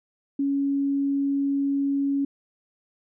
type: tone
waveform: sine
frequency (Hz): 278.6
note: C#4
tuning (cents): +9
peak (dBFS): -21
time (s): 0.39-2.25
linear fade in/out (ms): 5
effects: none